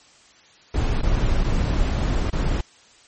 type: noise with dropouts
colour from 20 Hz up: brown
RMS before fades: -20 dBFS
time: 0.74-2.61 s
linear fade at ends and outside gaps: 5 ms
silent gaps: 1.017-1.03 / 1.438-1.441 / 2.301-2.328 s
effects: white hiss -52 dBFS RMS until 3.07 s + MP3 32 kbps